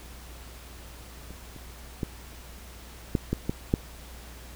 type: clicks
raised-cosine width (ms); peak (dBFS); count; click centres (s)
3; -30 / -29 / -15 / -10 / -12 / -13 / -8; 7; 1.306 / 1.563 / 2.032 / 3.152 / 3.33 / 3.495 / 3.739
effects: added 60 Hz sine -45 dBFS peak until 4.55 s + pink hiss -48 dBFS RMS until 4.55 s